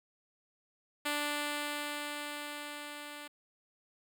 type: tone with level ramp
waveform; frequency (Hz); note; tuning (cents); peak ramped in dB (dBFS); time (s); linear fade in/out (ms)
5% pulse; 293.7; D4; 0; -20 to -33; 1.05-3.28; 10
effects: none